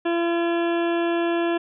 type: harmonic tone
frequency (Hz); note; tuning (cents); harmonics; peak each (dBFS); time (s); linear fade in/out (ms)
340; F4; -46; 1 / 2 / 3 / 4 / 5 / 7 / 8 / 9 / 10; -21 / -27 / -33 / -37 / -33 / -40 / -38 / -43 / -42; 0.05-1.58; 10
effects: none